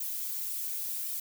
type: noise with flanger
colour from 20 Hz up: violet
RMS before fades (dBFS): -35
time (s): 0-1.2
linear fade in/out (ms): 5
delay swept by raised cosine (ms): 1.6 to 6.8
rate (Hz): 0.91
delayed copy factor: +0.85
effects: none